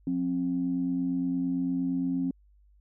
sine tone pair together, 178 / 266.7 Hz, F3 / C4, +33 / +33 cents, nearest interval perfect fifth, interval 700 cents, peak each -32 / -26 dBFS, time 0.07-2.31 s, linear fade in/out 2 ms, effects tanh soft clip ceiling -18 dBFS + added 50 Hz sine -57 dBFS peak until 2.8 s

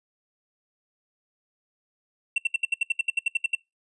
triangle tone bursts, 2713 Hz, E7, 49 cents sharp, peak -18 dBFS, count 14, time 2.36-3.551 s, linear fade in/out 5 ms, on 21 ms, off 69 ms, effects noise-tail reverb RT60 0.2 s tail -23 dB re dry + resampled to 24000 Hz

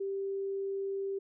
sine tone, 392 Hz, G4, in tune, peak -32 dBFS, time 0-1.19 s, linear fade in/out 10 ms, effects none

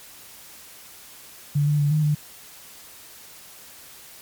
sine tone with pitch steps, 145.1 / 148.1 / 144.9 / 153.6 / 149.1 Hz, D3 / D3 / D3 / D#3 / D3, -21 / +15 / -23 / -22 / +27 cents, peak -17 dBFS, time 1.55-2.15 s, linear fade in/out 10 ms, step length 120 ms, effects white hiss -45 dBFS RMS until 4.21 s + MP3 96 kbps

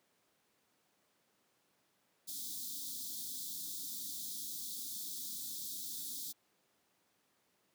white band-stop noise, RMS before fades -43 dBFS, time 2.27-6.33 s, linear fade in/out 20 ms, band 320 to 3400 Hz, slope 96 dB/octave, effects pink hiss -75 dBFS RMS until 7.74 s + high-pass 200 Hz 12 dB/octave

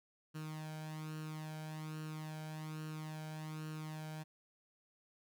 sawtooth tone with flanger, 155.56 Hz, D#3, in tune, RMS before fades -45 dBFS, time 0.34-4.24 s, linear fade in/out 20 ms, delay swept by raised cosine 0.7 to 1.3 ms, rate 1.2 Hz, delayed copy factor +0.65, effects none

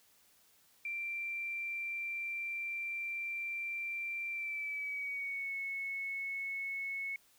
sine tone with pitch glide, 2357 to 2199 Hz, D7 to C#7, +6 to -14 cents, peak -36 dBFS, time 0.85-7.16 s, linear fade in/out 2 ms, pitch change -120 cents, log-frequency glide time 4.3-5.55 s, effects white hiss -67 dBFS RMS until 7.38 s

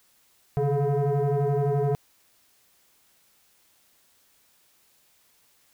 sine tone with frequency modulation, 146.83 Hz, D3, in tune, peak -19 dBFS, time 0.57-1.95 s, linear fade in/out 0 ms, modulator 282 Hz, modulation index 1.6, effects tanh soft clip ceiling -19 dBFS + white hiss -63 dBFS RMS until 5.73 s

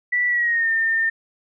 sine tone with pitch glide, 1962 to 1809.6 Hz, B6 to A6, -12 to +48 cents, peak -17 dBFS, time 0.12-1.1 s, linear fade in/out 10 ms, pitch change -140 cents, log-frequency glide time 0.28-0.7 s, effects none

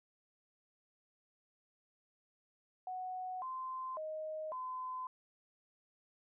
sine tone with pitch steps, 740 / 1037 / 624 / 1022 Hz, F#5 / C6 / D#5 / C6, 0 / -16 / +5 / -41 cents, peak -39 dBFS, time 2.87-5.07 s, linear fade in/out 2 ms, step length 550 ms, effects none

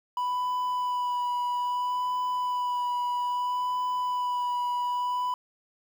triangle tone with vibrato, 987.8 Hz, B5, in tune, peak -24 dBFS, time 0.17-5.34 s, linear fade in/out 2 ms, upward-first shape sine, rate 0.61 Hz, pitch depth 16 cents each way, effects 9-bit

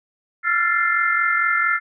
sine chord, F major seventh, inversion third, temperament equal with one note detuned, 1352.5 / 1396.9 / 1760 / 2093 Hz, E6 / F6 / A6 / C7, +44 / 0 / 0 / 0 cents, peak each -22 dBFS, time 0.43-1.8 s, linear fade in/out 50 ms, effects none

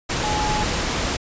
sine tone in noise, 846 Hz, G#5, 32 cents sharp, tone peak -23 dBFS, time 0.23-0.64 s, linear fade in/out 10 ms, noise pink, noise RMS -23 dBFS, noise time 0.09-1.17 s, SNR -3 dB, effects resampled to 16000 Hz

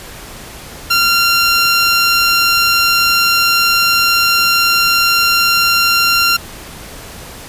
15% pulse tone, 1381 Hz, F6, 20 cents flat, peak -3 dBFS, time 0.9-6.37 s, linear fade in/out 10 ms, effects pink hiss -32 dBFS RMS until 7.48 s + resampled to 32000 Hz

